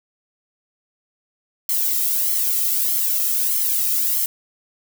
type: noise with flanger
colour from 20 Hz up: violet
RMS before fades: -20 dBFS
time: 1.69-4.26 s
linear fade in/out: 2 ms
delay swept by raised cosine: 0.94 to 1.59 ms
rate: 1.6 Hz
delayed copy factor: +0.7
effects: none